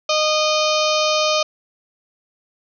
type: harmonic tone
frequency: 615 Hz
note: D#5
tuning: 20 cents flat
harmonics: 1 / 2 / 4 / 5 / 6 / 7 / 8 / 9 / 10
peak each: -19 / -22 / -25 / -26 / -27 / -27 / -28 / -29 / -29 dBFS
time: 0.09-1.43 s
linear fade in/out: 5 ms
effects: none